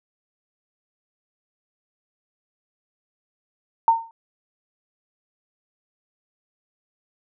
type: tone with exponential decay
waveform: sine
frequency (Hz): 912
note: A#5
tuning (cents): -38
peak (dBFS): -9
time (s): 3.88-4.11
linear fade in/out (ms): 1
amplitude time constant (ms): 50
effects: none